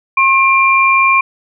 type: tone pair together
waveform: sine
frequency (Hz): 1073.6 / 2377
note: C6 / D7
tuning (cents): +44 / +20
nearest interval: octave + major second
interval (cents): 1376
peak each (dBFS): -10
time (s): 0.17-1.21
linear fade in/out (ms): 5
effects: none

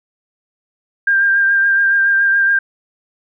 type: tone with vibrato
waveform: sine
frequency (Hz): 1594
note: G6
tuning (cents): +28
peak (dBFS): -10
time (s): 1.07-2.59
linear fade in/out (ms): 5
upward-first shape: triangle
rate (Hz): 7.1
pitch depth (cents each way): 26
effects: none

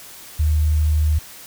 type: tone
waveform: sine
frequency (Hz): 76.6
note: D#2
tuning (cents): -27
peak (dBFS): -14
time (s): 0.39-1.19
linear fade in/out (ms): 10
effects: white hiss -40 dBFS RMS until 1.46 s

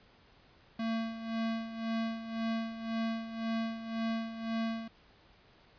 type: tone with tremolo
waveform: square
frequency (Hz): 226.1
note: A3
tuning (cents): +47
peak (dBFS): -31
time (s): 0.79-4.88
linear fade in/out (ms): 5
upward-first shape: sine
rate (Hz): 1.9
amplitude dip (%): 70
effects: pink hiss -62 dBFS RMS until 5.78 s + resampled to 11025 Hz

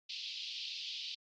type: band-pass noise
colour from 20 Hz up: white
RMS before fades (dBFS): -43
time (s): 0.09-1.15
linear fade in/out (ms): 10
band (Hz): 2700 to 4800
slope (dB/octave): 48
effects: Opus 48 kbps

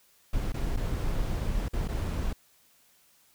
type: noise with dropouts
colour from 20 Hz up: brown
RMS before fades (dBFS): -29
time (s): 0.33-2.33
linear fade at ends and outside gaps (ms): 5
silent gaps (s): 0.522-0.541 / 0.764-0.771 / 1.684-1.733 / 1.878-1.886
effects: white hiss -63 dBFS RMS until 3.34 s

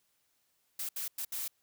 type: noise bursts at uneven times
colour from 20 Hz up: blue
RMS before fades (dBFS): -37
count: 4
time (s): 0.79-0.89 / 0.96-1.08 / 1.18-1.25 / 1.32-1.48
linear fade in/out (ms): 5
effects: white hiss -75 dBFS RMS until 1.62 s

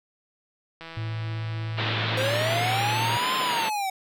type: click train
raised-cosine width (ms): 0.3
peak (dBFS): -24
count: 228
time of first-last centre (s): 0.81-2.194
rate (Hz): 164
type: tone with pitch glide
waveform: triangle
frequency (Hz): 110.5 to 114.73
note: A2 to A#2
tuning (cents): +8 to -27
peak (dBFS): -26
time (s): 0.97-3.17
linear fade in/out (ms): 0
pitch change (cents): +65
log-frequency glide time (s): 2.03-2.57
type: band-pass noise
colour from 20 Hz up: white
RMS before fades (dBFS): -29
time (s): 1.77-3.7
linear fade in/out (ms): 20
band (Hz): 130 to 3900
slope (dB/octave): 48
type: linear two-way sweep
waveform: square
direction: up then down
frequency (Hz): 508 to 1051 to 750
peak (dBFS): -26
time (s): 2.17-3.9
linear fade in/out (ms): 5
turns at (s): 3.36
effects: none

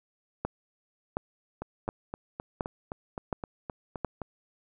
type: two click trains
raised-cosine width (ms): 1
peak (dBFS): -21 / -15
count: 11 / 6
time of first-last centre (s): 1.62-4.217 / 0.45-4.047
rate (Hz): 3.85 / 1.39
effects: none

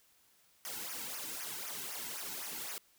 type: noise with flanger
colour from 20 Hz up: white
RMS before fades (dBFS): -42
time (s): 0.65-2.78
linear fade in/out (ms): 0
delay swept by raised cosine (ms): 0.24 to 1.74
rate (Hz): 3.9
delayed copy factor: -1
effects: white hiss -68 dBFS RMS until 2.98 s

